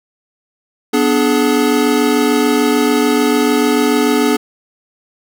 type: chord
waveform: square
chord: G# diminished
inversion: first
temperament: equal with one note detuned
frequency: 246.9 / 293.7 / 425 Hz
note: B3 / D4 / G#4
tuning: 0 / 0 / +40 cents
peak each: -16 dBFS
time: 0.93-4.37 s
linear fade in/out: 10 ms
effects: none